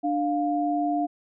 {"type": "tone pair together", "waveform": "sine", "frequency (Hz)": [295.6, 703], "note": ["D4", "F5"], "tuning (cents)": [11, 11], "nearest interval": "octave + minor third", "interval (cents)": 1500, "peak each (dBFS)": -25, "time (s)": [0.03, 1.07], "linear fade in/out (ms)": 20, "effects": []}